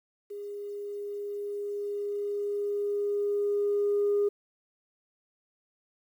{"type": "tone with level ramp", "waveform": "sine", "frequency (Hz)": 408.6, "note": "G#4", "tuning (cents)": -28, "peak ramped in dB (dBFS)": [-36, -21], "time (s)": [0.3, 4.29], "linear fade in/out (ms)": 10, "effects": ["tanh soft clip ceiling -19 dBFS", "10-bit"]}